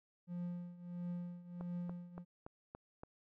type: tone with tremolo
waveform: triangle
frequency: 175.6 Hz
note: F3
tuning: 10 cents sharp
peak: -36 dBFS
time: 0.27-2.25 s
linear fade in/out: 50 ms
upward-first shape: triangle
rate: 1.5 Hz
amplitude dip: 85%
type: click train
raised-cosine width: 1 ms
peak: -34 dBFS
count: 6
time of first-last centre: 1.61-3.035 s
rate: 3.51 Hz
effects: none